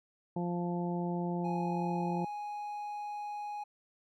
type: harmonic tone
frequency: 174.61 Hz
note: F3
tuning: in tune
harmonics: 1 / 2 / 3 / 4 / 5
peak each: -33 / -38 / -44 / -43 / -42 dBFS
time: 0.36-2.25 s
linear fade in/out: 5 ms
type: tone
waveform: triangle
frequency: 830.6 Hz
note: G#5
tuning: in tune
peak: -35 dBFS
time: 1.44-3.64 s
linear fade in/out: 10 ms
effects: none